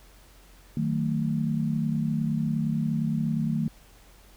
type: chord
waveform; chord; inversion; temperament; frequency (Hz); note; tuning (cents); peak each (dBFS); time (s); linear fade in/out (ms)
sine; D# diminished; none; just; 155.56 / 186.68 / 224; D#3 / F#3 / A3; 0 / +16 / +31; -27 / -32 / -27; 0.77-3.68; 2
effects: added 45 Hz sine -53 dBFS peak until 4.36 s + pink hiss -56 dBFS RMS until 4.36 s